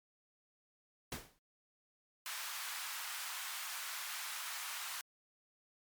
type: noise with exponential decay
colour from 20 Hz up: pink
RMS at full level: -39 dBFS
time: 1.12-1.39 s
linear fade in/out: 2 ms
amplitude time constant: 57 ms
type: high-pass noise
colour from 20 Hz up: pink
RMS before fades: -43 dBFS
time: 2.26-5.01 s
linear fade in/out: 0 ms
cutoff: 1000 Hz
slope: 24 dB/octave
effects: MP3 96 kbps